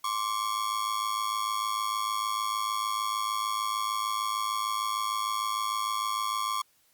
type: ring-modulated tone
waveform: 45% pulse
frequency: 1107 Hz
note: C#6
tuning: 3 cents flat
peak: -25 dBFS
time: 0.04-6.62 s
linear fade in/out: 5 ms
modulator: 53.3 Hz
effects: white hiss -66 dBFS RMS until 6.93 s + Opus 48 kbps

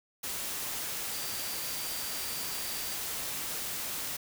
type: tone in noise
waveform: sine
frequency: 4700 Hz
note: D8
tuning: 1 cent sharp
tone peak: -44 dBFS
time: 1.12-2.96 s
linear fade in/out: 10 ms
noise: white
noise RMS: -36 dBFS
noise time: 0.23-4.17 s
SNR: -11 dB
effects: none

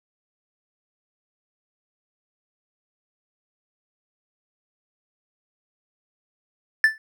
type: tone with exponential decay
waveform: triangle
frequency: 1760 Hz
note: A6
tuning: in tune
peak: -7 dBFS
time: 6.84-6.98 s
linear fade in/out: 1 ms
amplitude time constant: 30 ms
effects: none

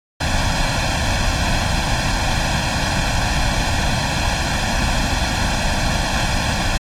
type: noise with comb filter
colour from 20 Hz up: pink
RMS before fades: -18 dBFS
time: 0.2-6.78 s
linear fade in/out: 10 ms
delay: 1.2 ms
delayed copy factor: +1
effects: low-pass 6000 Hz 12 dB/octave + AAC 64 kbps

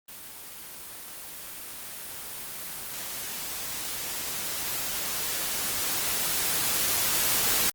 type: noise with level ramp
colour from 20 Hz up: white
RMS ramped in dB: -43 to -24 dBFS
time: 0.08-7.7 s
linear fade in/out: 5 ms
effects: Opus 24 kbps

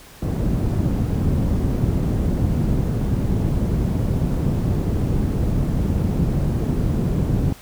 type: low-pass noise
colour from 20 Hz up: white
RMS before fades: -20 dBFS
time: 0.22-7.53 s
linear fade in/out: 5 ms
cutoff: 170 Hz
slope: 12 dB/octave
effects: pink hiss -44 dBFS RMS until 7.61 s

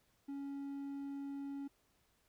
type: tone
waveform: triangle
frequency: 279 Hz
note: C#4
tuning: 11 cents sharp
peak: -39 dBFS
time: 0.28-1.68 s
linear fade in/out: 10 ms
effects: pink hiss -75 dBFS RMS until 2.28 s

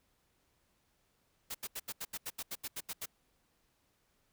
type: noise bursts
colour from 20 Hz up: white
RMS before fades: -40 dBFS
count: 13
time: 1.5-3.059 s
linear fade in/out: 10 ms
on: 47 ms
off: 79 ms
effects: pink hiss -75 dBFS RMS until 4.32 s

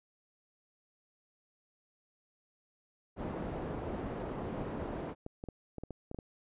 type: low-pass noise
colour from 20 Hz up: white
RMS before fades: -39 dBFS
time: 3.16-5.15 s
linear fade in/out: 50 ms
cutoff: 520 Hz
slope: 12 dB/octave
type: clicks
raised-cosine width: 2 ms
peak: -28 dBFS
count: 11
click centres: 4.577 / 4.613 / 5.264 / 5.439 / 5.487 / 5.783 / 5.836 / 5.907 / 6.114 / 6.146 / 6.188 s
effects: resampled to 8000 Hz

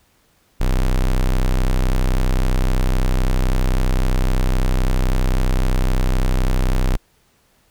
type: tone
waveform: 45% pulse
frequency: 31.87 Hz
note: C1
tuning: 45 cents flat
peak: -14 dBFS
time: 0.6-6.97 s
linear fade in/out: 10 ms
effects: pink hiss -59 dBFS RMS until 7.7 s

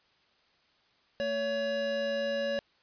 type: tone pair together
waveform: square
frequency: 224.9 / 563 Hz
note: A3 / C#5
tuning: +38 / +27 cents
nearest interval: octave + major third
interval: 1589 cents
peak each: -40 / -30 dBFS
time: 1.2-2.59 s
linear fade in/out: 0 ms
effects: white hiss -67 dBFS RMS until 2.82 s + resampled to 11025 Hz

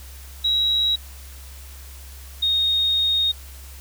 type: tone pair in turn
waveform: sine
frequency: 3861 / 3717 Hz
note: B7 / A#7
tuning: -40 / -6 cents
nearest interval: minor second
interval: 66 cents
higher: first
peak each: -17 dBFS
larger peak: neither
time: 0.44-0.96 / 2.42-3.32 s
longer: second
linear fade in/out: 10 ms
effects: added 67 Hz sine -38 dBFS peak until 3.8 s + white hiss -45 dBFS RMS until 3.8 s

